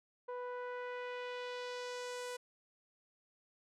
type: tone with low-pass filter sweep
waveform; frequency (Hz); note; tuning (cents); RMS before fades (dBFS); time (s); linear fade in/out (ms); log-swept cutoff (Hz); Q
sawtooth; 493.9; B4; 0; -43; 0.28-2.37; 10; 990 to 10000; 1.3
effects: none